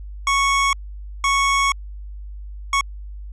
25% pulse tone bursts at uneven times, 1107 Hz, C#6, 3 cents flat, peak -12 dBFS, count 3, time 0.27-0.73 / 1.24-1.72 / 2.73-2.81 s, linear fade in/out 2 ms, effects added 50 Hz sine -31 dBFS peak until 3.32 s + resampled to 22050 Hz

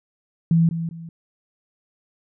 sine tone with echo, 165.7 Hz, E3, 9 cents sharp, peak -13 dBFS, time 0.51-0.69 s, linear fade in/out 2 ms, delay 200 ms, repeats 2, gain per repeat -10 dB, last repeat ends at 1.09 s, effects none

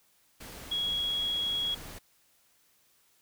sine tone in noise, 3322 Hz, G#7, in tune, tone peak -28 dBFS, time 0.71-1.75 s, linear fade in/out 10 ms, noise pink, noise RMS -45 dBFS, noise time 0.4-1.99 s, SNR +14 dB, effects white hiss -67 dBFS RMS until 3.21 s

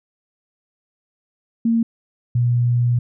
sine tone pair in turn, 229.3 / 120.98 Hz, A#3 / B2, -28 / -35 cents, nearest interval major seventh, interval 1107 cents, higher first, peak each -14 dBFS, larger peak neither, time 1.65-1.83 / 2.35-2.99 s, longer second, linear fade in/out 5 ms, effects none

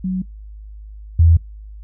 sine tone pair in turn, 185.9 / 82.81 Hz, F#3 / E2, +8 / +8 cents, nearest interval octave + major second, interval 1400 cents, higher first, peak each -18 / -7 dBFS, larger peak second, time 0.04-0.22 / 1.19-1.37 s, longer neither, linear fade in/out 5 ms, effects noise-tail reverb RT60 0.2 s tail -26 dB re dry + added 52 Hz sine -33 dBFS peak until 1.83 s

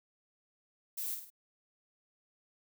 violet noise with echo, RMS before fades -38 dBFS, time 0.97-1.15 s, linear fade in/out 10 ms, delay 51 ms, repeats 3, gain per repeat -6 dB, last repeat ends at 1.303 s, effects none

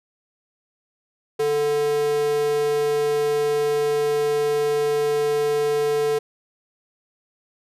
square tone with high-pass filter, 146.83 Hz, D3, in tune, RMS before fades -21 dBFS, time 1.39-6.19 s, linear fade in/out 10 ms, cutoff 400 Hz, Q 5.1, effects resampled to 32000 Hz

